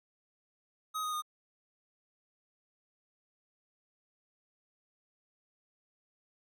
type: tone with pitch steps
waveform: square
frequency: 1260 / 1243.4 / 1227 Hz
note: D#6 / D#6 / D#6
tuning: +21 / -2 / -25 cents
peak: -34 dBFS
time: 0.94-1.222 s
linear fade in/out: 20 ms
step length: 94 ms
effects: none